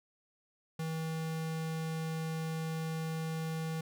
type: tone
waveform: square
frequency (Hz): 160.7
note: E3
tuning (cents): -44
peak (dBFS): -35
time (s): 0.79-3.81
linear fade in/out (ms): 5
effects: none